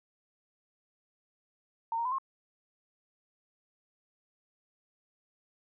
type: tone with pitch steps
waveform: sine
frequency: 913 / 932 / 1009 / 1072 Hz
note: A#5 / A#5 / B5 / C6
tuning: -36 / -1 / +37 / +42 cents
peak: -29 dBFS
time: 1.92-2.184 s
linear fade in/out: 2 ms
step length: 66 ms
effects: none